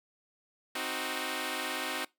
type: chord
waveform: 5% pulse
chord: C diminished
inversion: none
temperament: equal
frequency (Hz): 261.6 / 311.1 / 370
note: C4 / Eb4 / Gb4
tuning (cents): 0 / 0 / 0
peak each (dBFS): -26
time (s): 0.75-2.05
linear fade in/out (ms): 5
effects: noise-tail reverb RT60 0.2 s tail -23 dB re dry